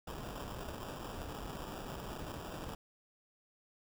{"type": "noise with sample-and-hold", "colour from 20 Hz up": "pink", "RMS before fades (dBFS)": -44, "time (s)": [0.07, 2.75], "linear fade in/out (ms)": 5, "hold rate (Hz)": 2100, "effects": []}